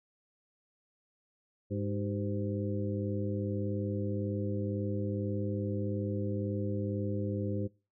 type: harmonic tone with a mistuned harmonic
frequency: 102.3 Hz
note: G#2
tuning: 26 cents flat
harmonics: 1 / 2 / 3 / 4 / 5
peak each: -34 / -37 / -39 / -40 / -41 dBFS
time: 1.7-7.68 s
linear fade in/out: 20 ms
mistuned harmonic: 4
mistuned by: -89 cents
effects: noise-tail reverb RT60 0.3 s tail -22 dB re dry